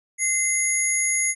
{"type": "tone cluster", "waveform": "sine", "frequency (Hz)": [2071, 6680, 10760], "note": ["C7", "G#8", "E9"], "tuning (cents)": [-18, 9, 34], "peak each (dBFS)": -24, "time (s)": [0.18, 1.35], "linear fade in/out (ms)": 50, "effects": []}